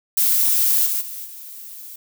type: noise with level steps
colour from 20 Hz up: violet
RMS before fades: -17 / -22 / -32 / -37 dBFS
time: 0.17-1.96 s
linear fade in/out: 5 ms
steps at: 0.85 / 1 / 1.24 s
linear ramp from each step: 20 ms
effects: none